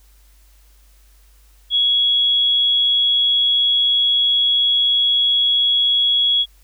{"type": "tone", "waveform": "sine", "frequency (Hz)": 3341, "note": "G#7", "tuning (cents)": 10, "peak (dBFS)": -13, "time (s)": [1.7, 6.46], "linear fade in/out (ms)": 50, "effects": ["added 50 Hz sine -48 dBFS peak until 6.63 s", "white hiss -57 dBFS RMS until 6.63 s"]}